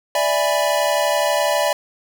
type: chord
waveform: square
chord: E dominant seventh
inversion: third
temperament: equal with one note detuned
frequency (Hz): 587.3 / 659.3 / 826.3 / 987.8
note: D5 / E5 / G#5 / B5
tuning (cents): 0 / 0 / -9 / 0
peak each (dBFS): -20 / -23 / -25 / -25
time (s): 0.15-1.73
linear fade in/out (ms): 2
effects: 8-bit